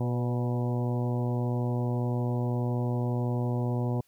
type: harmonic tone with a mistuned harmonic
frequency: 121.7 Hz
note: B2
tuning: 25 cents flat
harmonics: 1 / 2 / 3 / 4 / 5 / 6 / 7 / 8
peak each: -27 / -33 / -37 / -39 / -41 / -43 / -44 / -45 dBFS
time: 0-4.01 s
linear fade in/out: 5 ms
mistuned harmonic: 4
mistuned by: +28 cents
effects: white hiss -68 dBFS RMS until 4.07 s